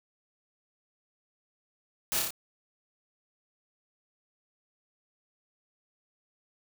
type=noise with echo; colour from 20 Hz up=white; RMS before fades=-30 dBFS; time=2.12-2.19 s; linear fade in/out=0 ms; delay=29 ms; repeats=4; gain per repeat=-2 dB; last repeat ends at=2.306 s; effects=none